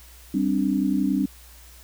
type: chord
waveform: sine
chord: G suspended fourth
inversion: none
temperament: equal with one note detuned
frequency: 196 / 262.7 / 293.7 Hz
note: G3 / C4 / D4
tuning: 0 / +7 / 0 cents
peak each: -24 dBFS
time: 0.34-1.26 s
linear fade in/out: 5 ms
effects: added 60 Hz sine -47 dBFS peak until 1.83 s + white hiss -50 dBFS RMS until 1.83 s